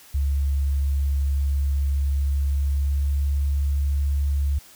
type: tone with pitch glide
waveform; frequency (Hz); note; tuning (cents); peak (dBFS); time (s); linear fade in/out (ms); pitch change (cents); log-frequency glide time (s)
sine; 69.8 to 70.65; C#2 to C#2; +13 to +34; -19; 0.14-4.59; 10; +21; 2.39-3.29
effects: white hiss -49 dBFS RMS until 4.75 s